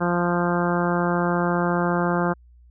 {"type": "harmonic tone", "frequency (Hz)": 174.61, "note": "F3", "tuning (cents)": 0, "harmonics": [1, 2, 3, 4, 5, 6, 7, 8, 9], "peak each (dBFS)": [-23, -26, -28, -29, -30, -31, -31, -32, -33], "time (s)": [0, 2.34], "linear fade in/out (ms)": 20, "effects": ["added 60 Hz sine -48 dBFS peak until 2.7 s"]}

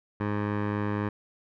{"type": "tone with low-pass filter", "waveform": "15% pulse", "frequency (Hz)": 103.83, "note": "G#2", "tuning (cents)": 0, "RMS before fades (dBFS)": -29, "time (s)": [0.2, 1.09], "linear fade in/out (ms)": 5, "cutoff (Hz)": 1600, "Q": 1.4, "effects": []}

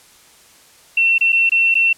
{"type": "tone with dropouts", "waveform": "sine", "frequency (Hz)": 2705, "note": "E7", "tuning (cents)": 44, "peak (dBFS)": -11, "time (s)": [0.97, 1.93], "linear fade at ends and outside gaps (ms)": 5, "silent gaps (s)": [[1.182, 1.209], [1.322, 1.327], [1.494, 1.518], [1.743, 1.752]], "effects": ["white hiss -48 dBFS RMS until 1.97 s", "low-pass 11000 Hz 12 dB/octave"]}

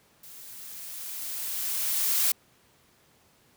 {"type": "noise with level ramp", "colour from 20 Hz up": "blue", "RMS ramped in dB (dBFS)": [-47, -23], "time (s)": [0.23, 2.32], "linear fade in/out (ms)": 5, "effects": ["pink hiss -62 dBFS RMS until 3.56 s", "high-pass 80 Hz 12 dB/octave"]}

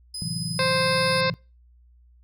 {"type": "tone", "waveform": "30% pulse", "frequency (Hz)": 5020, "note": "D#8", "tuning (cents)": 15, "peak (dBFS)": -27, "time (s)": [0.14, 1.21], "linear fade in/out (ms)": 5}
{"type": "chord", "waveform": "sine", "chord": "F# half-diminished seventh", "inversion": "first", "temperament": "equal", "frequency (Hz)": [110, 130.81, 164.81, 185], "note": ["A2", "C3", "E3", "F#3"], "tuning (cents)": [0, 0, 0, 0], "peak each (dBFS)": [-37, -35, -31, -35], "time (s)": [0.22, 1.34], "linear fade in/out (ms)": 0}
{"type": "harmonic tone", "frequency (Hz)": 523.3, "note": "C5", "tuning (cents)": 0, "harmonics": [1, 2, 3, 4, 5, 7, 8, 9, 10], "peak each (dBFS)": [-24, -27, -29, -30, -31, -32, -33, -34, -34], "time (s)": [0.59, 1.3], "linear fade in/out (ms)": 2}
{"effects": ["noise-tail reverb RT60 0.3 s tail -25 dB re dry", "added 60 Hz sine -52 dBFS peak until 2.23 s"]}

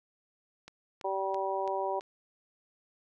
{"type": "click train", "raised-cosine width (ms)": 0.2, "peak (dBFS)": -29, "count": 5, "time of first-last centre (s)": [0.68, 2.009], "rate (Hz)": 3.01}
{"type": "harmonic tone", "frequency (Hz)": 193.2, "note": "G3", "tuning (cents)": -25, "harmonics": [2, 3, 4, 5], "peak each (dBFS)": [-35, -35, -35, -35], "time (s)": [1.04, 2], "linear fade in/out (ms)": 10}
{"effects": []}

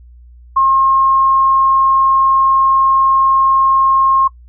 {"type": "tone", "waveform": "sine", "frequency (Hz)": 1072, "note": "C6", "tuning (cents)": 42, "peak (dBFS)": -8, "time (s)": [0.56, 4.28], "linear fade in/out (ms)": 10, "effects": ["noise-tail reverb RT60 0.1 s tail -21 dB re dry", "added 60 Hz sine -37 dBFS peak until 4.48 s"]}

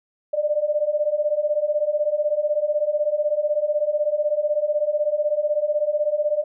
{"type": "beating tone pair", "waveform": "sine", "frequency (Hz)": [587.3, 603.3], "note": ["D5", "D5"], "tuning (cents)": [0, 46], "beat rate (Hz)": 16, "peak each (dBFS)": [-23, -21], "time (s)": [0.33, 6.44], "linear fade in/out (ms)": 10, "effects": []}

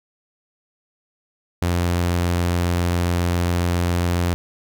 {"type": "tone", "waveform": "sawtooth", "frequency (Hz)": 87.31, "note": "F2", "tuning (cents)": 0, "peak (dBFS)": -14, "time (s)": [1.62, 4.34], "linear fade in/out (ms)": 0, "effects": []}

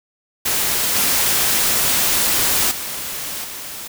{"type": "noise with level steps", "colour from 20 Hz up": "white", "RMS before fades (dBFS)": [-19, -17, -27, -31], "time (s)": [0.45, 3.88], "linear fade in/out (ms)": 10, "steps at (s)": [0.95, 2.71, 3.44], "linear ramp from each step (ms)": 5, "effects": []}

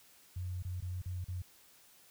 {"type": "tone with dropouts", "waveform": "sine", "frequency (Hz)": 90.6, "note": "F#2", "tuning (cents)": -36, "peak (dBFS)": -36, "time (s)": [0.36, 1.42], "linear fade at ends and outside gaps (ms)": 5, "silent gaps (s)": [[0.625, 0.649], [0.805, 0.823], [1.018, 1.058], [1.244, 1.283]], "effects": ["white hiss -62 dBFS RMS until 2.1 s"]}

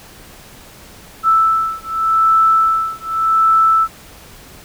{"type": "beating tone pair", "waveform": "sine", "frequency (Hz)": [1318.5, 1319.35], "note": ["E6", "E6"], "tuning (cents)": [0, 1], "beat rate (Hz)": 0.85, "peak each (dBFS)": -14, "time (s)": [1.23, 3.88], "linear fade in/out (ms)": 50, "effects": ["pink hiss -40 dBFS RMS until 4.64 s"]}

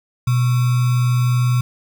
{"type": "tone with sample-and-hold", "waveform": "sine", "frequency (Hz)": 123.47, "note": "B2", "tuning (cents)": 0, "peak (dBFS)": -13, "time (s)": [0.27, 1.61], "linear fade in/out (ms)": 5, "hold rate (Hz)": 1225, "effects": []}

